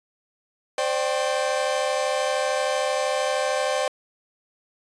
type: tone cluster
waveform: 45% pulse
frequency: 521 / 594 / 781 / 1072 Hz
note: C5 / D5 / G5 / C6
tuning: -7 / +20 / -7 / +42 cents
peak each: -26 / -26 / -29 / -32 dBFS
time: 0.78-3.88 s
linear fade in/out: 2 ms
effects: resampled to 22050 Hz